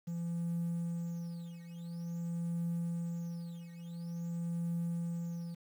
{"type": "tone with tremolo", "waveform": "triangle", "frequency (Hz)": 170, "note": "F3", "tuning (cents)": -46, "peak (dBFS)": -29, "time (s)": [0.07, 5.55], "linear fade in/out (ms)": 10, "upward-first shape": "triangle", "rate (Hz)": 0.48, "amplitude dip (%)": 85, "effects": ["tanh soft clip ceiling -28 dBFS", "10-bit"]}